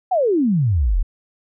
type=exponential sweep; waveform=sine; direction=down; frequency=784 to 34.65 Hz; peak=-14 dBFS; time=0.11-1.03 s; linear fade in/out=10 ms; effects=none